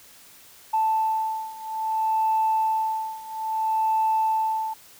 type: beating tone pair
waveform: sine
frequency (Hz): 880 / 880.6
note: A5 / A5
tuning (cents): 0 / +1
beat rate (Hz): 0.6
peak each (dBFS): -25 / -23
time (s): 0.73-4.74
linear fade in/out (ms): 10
effects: tanh soft clip ceiling -14 dBFS + white hiss -50 dBFS RMS until 4.99 s

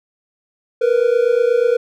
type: tone pair together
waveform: triangle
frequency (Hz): 465.6 / 493.9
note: A#4 / B4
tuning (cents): -2 / 0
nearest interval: minor second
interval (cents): 102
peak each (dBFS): -13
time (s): 0.81-1.77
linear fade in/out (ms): 10
effects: none

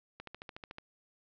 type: click train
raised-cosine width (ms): 0.3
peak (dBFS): -28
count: 9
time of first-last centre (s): 0.2-0.784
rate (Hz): 13.7
effects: low-pass 5000 Hz 12 dB/octave

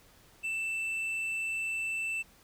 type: tone with tanh clipping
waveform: sine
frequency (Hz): 2658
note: E7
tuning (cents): +14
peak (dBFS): -32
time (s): 0.43-2.23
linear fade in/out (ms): 20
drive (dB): 5
effects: pink hiss -60 dBFS RMS until 2.43 s

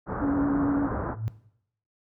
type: low-pass noise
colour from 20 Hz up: pink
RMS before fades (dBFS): -30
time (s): 0.06-1.16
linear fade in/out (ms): 50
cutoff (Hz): 1500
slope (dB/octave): 48
type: tone with vibrato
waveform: sine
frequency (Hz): 282.9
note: C#4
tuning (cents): +35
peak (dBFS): -22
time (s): 0.21-0.88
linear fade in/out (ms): 20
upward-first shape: sine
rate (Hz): 8.8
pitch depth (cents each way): 21
type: tone with exponential growth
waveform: sine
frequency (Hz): 110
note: A2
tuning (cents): 0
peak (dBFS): -22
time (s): 0.97-1.28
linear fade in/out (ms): 0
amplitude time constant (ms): 66
effects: noise-tail reverb RT60 0.7 s tail -17 dB re dry + high-pass 60 Hz 12 dB/octave

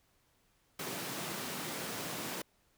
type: high-pass noise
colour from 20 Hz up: pink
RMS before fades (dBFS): -40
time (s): 0.79-2.42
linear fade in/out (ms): 5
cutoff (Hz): 140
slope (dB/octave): 24
effects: pink hiss -72 dBFS RMS until 2.77 s

